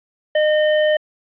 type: tone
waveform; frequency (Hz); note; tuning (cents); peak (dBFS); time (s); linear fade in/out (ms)
square; 611; D#5; -32; -14; 0.35-0.97; 5
effects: resampled to 8000 Hz + 8-bit